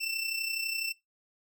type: tone with amplitude modulation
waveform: 25% pulse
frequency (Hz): 2680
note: E7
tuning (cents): +28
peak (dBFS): -24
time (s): 0-0.93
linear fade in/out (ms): 20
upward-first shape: sine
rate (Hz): 32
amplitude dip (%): 55
effects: noise-tail reverb RT60 0.2 s tail -23 dB re dry